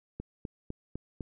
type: click train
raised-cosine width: 3 ms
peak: -24 dBFS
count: 5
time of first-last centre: 0.2-1.208 s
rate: 3.97 Hz
effects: none